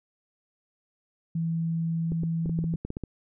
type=tone; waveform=sine; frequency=164.81 Hz; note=E3; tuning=in tune; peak=-25 dBFS; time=1.35-2.76 s; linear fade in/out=5 ms
type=clicks; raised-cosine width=3 ms; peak=-20 dBFS; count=11; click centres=2.12 / 2.235 / 2.459 / 2.495 / 2.589 / 2.641 / 2.739 / 2.85 / 2.904 / 2.969 / 3.037 s
effects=none